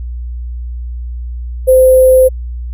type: tone with sample-and-hold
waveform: sine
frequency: 516 Hz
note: C5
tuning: 24 cents flat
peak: -3 dBFS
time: 1.67-2.29 s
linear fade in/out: 20 ms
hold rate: 11025 Hz
effects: added 60 Hz sine -19 dBFS peak until 2.73 s